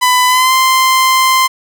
sawtooth tone with pitch glide, 1000 to 1041.9 Hz, B5 to C6, +21 to -8 cents, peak -4 dBFS, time 0.01-1.48 s, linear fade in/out 20 ms, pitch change +71 cents, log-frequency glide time 0.27-0.53 s, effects none

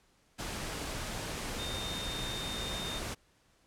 sine tone in noise, 3655 Hz, A#7, 35 cents flat, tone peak -39 dBFS, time 1.58-3 s, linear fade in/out 20 ms, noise pink, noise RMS -38 dBFS, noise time 0.38-3.15 s, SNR -4 dB, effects pink hiss -68 dBFS RMS until 3.66 s + low-pass 10000 Hz 12 dB/octave

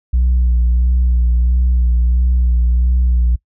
sine tone with vibrato, 60.8 Hz, B1, 26 cents flat, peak -8 dBFS, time 0.13-3.36 s, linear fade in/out 10 ms, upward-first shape sine, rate 1.5 Hz, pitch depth 35 cents each way, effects noise-tail reverb RT60 0.1 s tail -24 dB re dry + tanh soft clip ceiling -8 dBFS

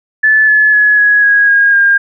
sine tone with pitch steps, 1738 / 1716.1 / 1694.4 / 1673 / 1651.9 / 1631 / 1610.4 Hz, A6 / A6 / G#6 / G#6 / G#6 / G#6 / G6, -22 / -44 / +34 / +12 / -10 / -32 / +46 cents, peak -5 dBFS, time 0.23-1.98 s, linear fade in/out 10 ms, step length 250 ms, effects none

